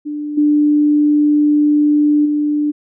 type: tone with level steps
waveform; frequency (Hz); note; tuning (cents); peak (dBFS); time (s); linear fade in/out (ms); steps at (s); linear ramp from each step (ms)
sine; 296.5; D4; +17; -20 / -9 / -13; 0.05-2.72; 20; 0.37 / 2.25; 10
effects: none